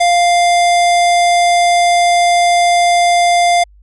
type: tone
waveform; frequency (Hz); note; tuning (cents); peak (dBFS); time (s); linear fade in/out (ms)
square; 698.5; F5; 0; -9; 0-3.64; 10
effects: added 50 Hz sine -41 dBFS peak until 3.82 s + resampled to 24000 Hz